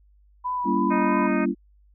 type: tone with vibrato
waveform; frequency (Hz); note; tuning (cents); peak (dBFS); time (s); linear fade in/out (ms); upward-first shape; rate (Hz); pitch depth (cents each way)
sine; 987.8; B5; 0; -24; 0.44-1.28; 20; sine; 3.1; 22
type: chord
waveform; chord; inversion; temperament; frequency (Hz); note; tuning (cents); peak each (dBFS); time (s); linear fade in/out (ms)
sine; G diminished seventh; none; just; 196 / 235.2 / 282.2 / 338.7; G3 / Bb3 / Db4 / Fb4; 0 / +16 / +31 / +47; -26; 0.64-1.55; 50
type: harmonic tone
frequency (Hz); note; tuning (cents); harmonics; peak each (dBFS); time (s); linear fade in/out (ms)
309.7; D#4; -8; 2 / 3 / 4 / 5 / 6 / 7 / 8; -30 / -35 / -32 / -34 / -39 / -37 / -36; 0.9-1.46; 20
effects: added 50 Hz sine -54 dBFS peak until 1.94 s